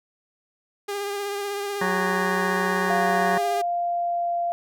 sawtooth tone with vibrato, 404 Hz, G#4, 48 cents flat, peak -23 dBFS, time 0.88-3.62 s, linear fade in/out 10 ms, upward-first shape triangle, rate 16 Hz, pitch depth 30 cents each way
harmonic tone, 185 Hz, F#3, in tune, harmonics 1 / 2 / 3 / 4 / 5 / 6 / 8 / 9 / 10, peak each -28 / -33 / -33 / -34 / -31 / -29 / -34 / -32 / -29 dBFS, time 1.81-3.38 s, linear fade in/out 5 ms
sine tone with pitch glide, 698.5 to 691.7 Hz, F5 to F5, 0 to -17 cents, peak -22 dBFS, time 2.9-4.52 s, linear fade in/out 0 ms, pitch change -17 cents, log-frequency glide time 3.53-4.37 s
effects none

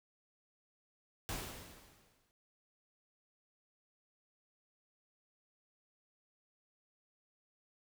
pink noise with exponential decay, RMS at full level -39 dBFS, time 1.29-2.31 s, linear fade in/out 0 ms, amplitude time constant 220 ms, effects none

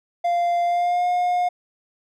triangle tone with pitch glide, 695 to 715 Hz, F5 to F5, -9 to +41 cents, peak -16 dBFS, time 0.24-1.49 s, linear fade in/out 10 ms, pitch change +50 cents, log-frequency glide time 0.64-1.07 s, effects none

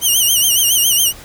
10% pulse tone with vibrato, 2994 Hz, F#7, 20 cents sharp, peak -3 dBFS, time 0.01-1.13 s, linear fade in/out 50 ms, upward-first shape sine, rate 7.2 Hz, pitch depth 110 cents each way, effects pink hiss -37 dBFS RMS until 1.24 s

